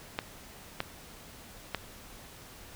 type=clicks; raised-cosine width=0.3 ms; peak=-14 dBFS; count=3; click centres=0.189 / 0.804 / 1.747 s; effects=pink hiss -50 dBFS RMS until 2.75 s